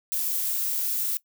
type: noise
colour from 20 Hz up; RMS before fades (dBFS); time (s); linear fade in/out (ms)
violet; -27; 0.12-1.17; 0
effects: noise-tail reverb RT60 0.1 s tail -19 dB re dry